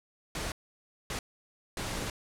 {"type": "noise bursts at uneven times", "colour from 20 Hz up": "pink", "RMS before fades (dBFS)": -35, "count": 3, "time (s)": [[0.35, 0.52], [1.1, 1.19], [1.77, 2.1]], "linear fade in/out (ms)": 2, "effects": ["low-pass 10000 Hz 12 dB/octave"]}